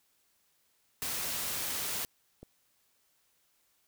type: noise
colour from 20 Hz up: white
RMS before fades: -35 dBFS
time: 1.02-2.05 s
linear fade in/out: 0 ms
type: clicks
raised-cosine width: 2 ms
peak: -34 dBFS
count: 3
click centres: 1.029 / 2.048 / 2.43 s
effects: white hiss -72 dBFS RMS until 3.87 s